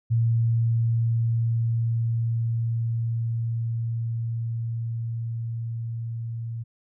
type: tone with level ramp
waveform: sine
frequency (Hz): 115.3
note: A#2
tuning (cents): -19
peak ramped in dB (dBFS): -18 to -29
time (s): 0.1-6.64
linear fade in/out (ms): 20
effects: none